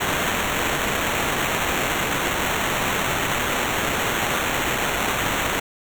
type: noise with sample-and-hold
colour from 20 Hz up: white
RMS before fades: -23 dBFS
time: 0-5.6 s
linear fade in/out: 10 ms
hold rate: 4900 Hz
effects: none